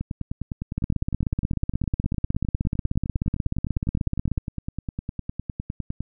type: two click trains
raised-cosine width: 5 ms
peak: -16 / -11 dBFS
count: 60 / 60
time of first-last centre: 0.01-6.006 / 0.78-4.378 s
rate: 9.84 / 16.4 Hz
effects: none